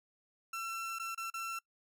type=tone with dropouts; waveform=30% pulse; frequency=1347 Hz; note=E6; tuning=37 cents sharp; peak=-35 dBFS; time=0.53-1.59 s; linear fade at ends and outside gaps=5 ms; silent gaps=0.987-0.996 / 1.148-1.176 / 1.302-1.339 s; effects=noise-tail reverb RT60 0.1 s tail -24 dB re dry